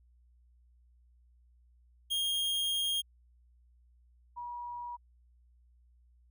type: tone pair in turn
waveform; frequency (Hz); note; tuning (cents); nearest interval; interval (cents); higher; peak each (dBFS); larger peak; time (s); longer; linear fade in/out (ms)
45% pulse / sine; 3238 / 962.7; G#7 / B5; -45 / -45; octave + major sixth; 2100; first; -29 / -38; first; 2.1-3.02 / 4.36-4.97; first; 20
effects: added 60 Hz sine -61 dBFS peak until 6.3 s